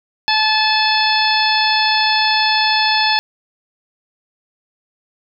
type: harmonic tone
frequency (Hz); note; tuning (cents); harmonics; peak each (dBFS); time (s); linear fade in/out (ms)
867; A5; -26; 1 / 2 / 3 / 4 / 5 / 6; -17 / -20 / -21 / -21 / -19 / -22; 0.28-3.19; 0
effects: none